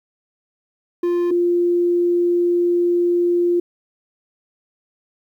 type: tone pair in turn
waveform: triangle / sine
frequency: 349.2 / 349.2 Hz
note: F4 / F4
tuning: 0 / 0 cents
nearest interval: unison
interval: 0 cents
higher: neither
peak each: -14 dBFS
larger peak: neither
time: 1.03-1.31 / 1.31-3.6 s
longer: second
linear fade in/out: 5 ms
effects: 9-bit